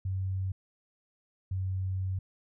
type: tone pair in turn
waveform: sine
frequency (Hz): 94.8 / 94.2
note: F#2 / F#2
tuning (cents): +43 / +32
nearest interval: unison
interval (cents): 11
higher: first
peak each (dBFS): -29 / -29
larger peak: neither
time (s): 0.05-0.52 / 1.51-2.19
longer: second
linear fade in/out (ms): 5
effects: none